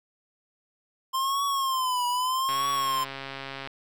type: tone with vibrato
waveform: square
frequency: 1046.5 Hz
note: C6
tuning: in tune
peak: -25 dBFS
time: 1.13-3.05 s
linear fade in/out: 20 ms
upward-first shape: triangle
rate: 0.8 Hz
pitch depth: 130 cents each way
type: click train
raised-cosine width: 0.3 ms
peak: -20 dBFS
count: 162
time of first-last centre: 2.49-3.674 s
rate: 136 Hz
effects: none